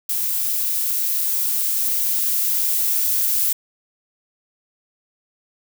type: noise with level ramp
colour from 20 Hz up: violet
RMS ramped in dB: -22 to -19 dBFS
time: 0.09-3.53 s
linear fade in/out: 5 ms
effects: none